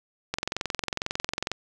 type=click train; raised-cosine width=0.2 ms; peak=-10 dBFS; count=27; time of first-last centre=0.34-1.516 s; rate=22.1 Hz; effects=none